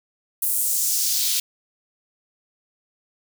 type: noise with high-pass filter sweep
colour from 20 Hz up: white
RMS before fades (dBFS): -22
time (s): 0.42-1.4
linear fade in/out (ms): 5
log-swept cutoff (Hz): 11000 to 3500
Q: 1.5
effects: none